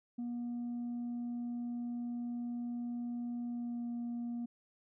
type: tone with pitch glide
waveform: sine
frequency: 239.9 to 237.8 Hz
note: A#3 to A#3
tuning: +50 to +35 cents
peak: -34 dBFS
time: 0.18-4.46 s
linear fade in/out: 10 ms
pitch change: -15 cents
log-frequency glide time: 3.47-3.87 s
effects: tanh soft clip ceiling -35 dBFS